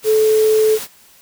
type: tone in noise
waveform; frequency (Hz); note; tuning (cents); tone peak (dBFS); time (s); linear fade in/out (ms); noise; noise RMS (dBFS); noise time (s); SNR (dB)
sine; 434.5; A4; -22; -10; 0.04-0.79; 50; white; -28; 0.02-0.88; +15
effects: white hiss -48 dBFS RMS until 1.21 s